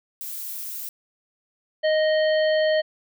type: noise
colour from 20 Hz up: violet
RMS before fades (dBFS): -33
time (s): 0.21-0.89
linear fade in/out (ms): 0
type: harmonic tone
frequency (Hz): 622.3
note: D#5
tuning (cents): 0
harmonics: 1 / 3 / 5 / 7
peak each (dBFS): -18 / -28 / -32 / -35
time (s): 1.83-2.82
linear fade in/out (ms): 20
effects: none